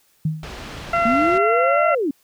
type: tone with exponential decay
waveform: sine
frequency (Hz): 156.7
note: D#3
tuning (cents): +13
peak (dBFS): -15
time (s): 0.25-0.59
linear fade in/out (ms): 5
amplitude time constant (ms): 73
type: low-pass noise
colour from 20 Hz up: pink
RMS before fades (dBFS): -34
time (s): 0.43-1.38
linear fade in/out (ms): 2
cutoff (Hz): 4400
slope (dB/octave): 12
type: harmonic tone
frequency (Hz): 682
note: F5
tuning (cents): -41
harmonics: 1 / 2 / 3 / 4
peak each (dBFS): -19 / -19 / -26 / -30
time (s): 0.93-1.95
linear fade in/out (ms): 5
type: linear two-way sweep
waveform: sine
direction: up then down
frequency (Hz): 220.4 to 643 to 253.3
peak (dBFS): -18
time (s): 1.05-2.11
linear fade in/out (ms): 5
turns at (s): 1.89
effects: white hiss -60 dBFS RMS until 2.23 s